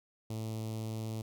sawtooth tone with notch filter, 110.5 Hz, A2, 8 cents sharp, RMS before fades -38 dBFS, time 0.3-1.22 s, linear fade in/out 5 ms, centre 1600 Hz, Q 0.56, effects none

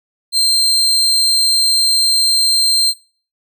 35% pulse tone, 4156 Hz, C8, 12 cents flat, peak -9 dBFS, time 0.32-2.94 s, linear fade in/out 50 ms, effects noise-tail reverb RT60 0.4 s tail -19 dB re dry

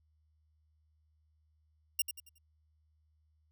5% pulse tone with echo, 2794 Hz, F7, in tune, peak -18 dBFS, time 1.99-2.02 s, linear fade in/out 5 ms, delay 91 ms, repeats 4, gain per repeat -9 dB, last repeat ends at 2.384 s, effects added 77 Hz sine -69 dBFS peak until 3.51 s

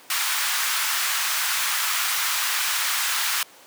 pink high-pass noise, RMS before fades -24 dBFS, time 0.1-3.43 s, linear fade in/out 2 ms, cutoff 1100 Hz, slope 24 dB/octave, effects pink hiss -48 dBFS RMS until 3.66 s + high-pass 400 Hz 12 dB/octave

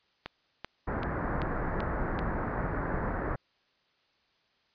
click train, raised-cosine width 0.3 ms, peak -20 dBFS, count 6, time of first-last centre 0.26-2.191 s, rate 2.59 Hz
pink low-pass noise, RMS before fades -32 dBFS, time 0.87-3.36 s, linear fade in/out 10 ms, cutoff 1800 Hz, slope 48 dB/octave
effects white hiss -70 dBFS RMS until 4.74 s + resampled to 11025 Hz

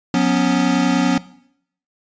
square chord, F# suspended fourth, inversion none, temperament equal with one note detuned, 181.92 / 246.9 / 277.2 Hz, F#3 / B3 / C#4, -29 / 0 / 0 cents, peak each -19 dBFS, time 0.14-1.18 s, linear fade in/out 2 ms, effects noise-tail reverb RT60 0.7 s tail -19 dB re dry + resampled to 16000 Hz

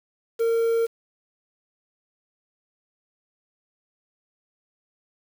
triangle tone with quantisation, 458.9 Hz, A#4, 27 cents flat, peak -17 dBFS, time 0.39-0.87 s, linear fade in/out 20 ms, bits 7, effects none

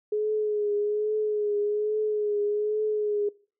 sine tone with vibrato, 420.6 Hz, G#4, 22 cents sharp, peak -23 dBFS, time 0.12-3.29 s, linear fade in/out 5 ms, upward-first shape triangle, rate 1.2 Hz, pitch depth 40 cents each way, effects noise-tail reverb RT60 0.4 s tail -22 dB re dry

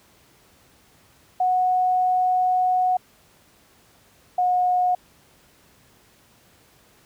sine tone pair in turn, 735 / 725.3 Hz, F#5 / F#5, -12 / -35 cents, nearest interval unison, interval 23 cents, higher first, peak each -17 dBFS, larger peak neither, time 1.4-2.97 / 4.38-4.95 s, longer first, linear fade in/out 5 ms, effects pink hiss -56 dBFS RMS until 7.05 s + high-pass 60 Hz 12 dB/octave

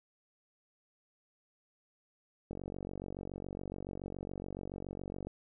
click train, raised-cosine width 2 ms, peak -28 dBFS, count 131, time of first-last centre 2.51-5.27 s, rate 47.1 Hz, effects none

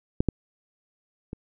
clicks, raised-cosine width 3 ms, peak -8 / -9 / -21 dBFS, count 3, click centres 0.205 / 0.287 / 1.331 s, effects none

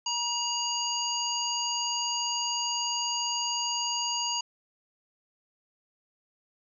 harmonic tone, 951 Hz, A#5, 34 cents sharp, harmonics 1 / 3 / 5 / 7, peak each -33 / -33 / -33 / -33 dBFS, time 0.06-4.41 s, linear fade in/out 5 ms, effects none

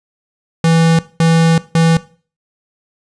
square tone bursts at uneven times, 164.4 Hz, E3, 4 cents flat, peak -9 dBFS, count 3, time 0.64-0.99 / 1.2-1.58 / 1.75-1.97 s, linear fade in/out 2 ms, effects noise-tail reverb RT60 0.4 s tail -18 dB re dry + resampled to 22050 Hz

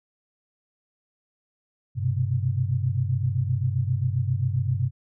sine tone cluster, 97.5 / 124.5 / 132.1 Hz, G2 / B2 / C3, -9 / +14 / +17 cents, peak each -26 dBFS, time 1.95-4.91 s, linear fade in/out 50 ms, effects none

